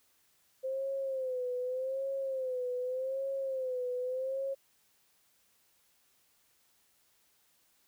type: tone with vibrato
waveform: sine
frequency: 520 Hz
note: C5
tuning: 11 cents flat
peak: -32 dBFS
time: 0.63-4.55 s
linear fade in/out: 20 ms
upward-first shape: sine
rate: 0.84 Hz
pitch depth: 79 cents each way
effects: white hiss -70 dBFS RMS until 7.87 s